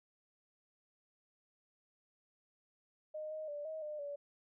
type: tone with pitch steps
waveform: sine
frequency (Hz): 616 / 623 / 585 / 632 / 603 / 574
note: D#5 / D#5 / D5 / D#5 / D5 / D5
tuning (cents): -17 / +2 / -7 / +27 / +46 / -40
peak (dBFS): -40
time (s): 3.14-4.16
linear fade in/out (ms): 10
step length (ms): 170
effects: none